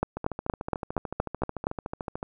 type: two click trains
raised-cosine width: 1 ms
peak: -10 / -18 dBFS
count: 8 / 29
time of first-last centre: 0.03-1.669 / 0.17-2.229 s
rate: 4.27 / 13.6 Hz
effects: none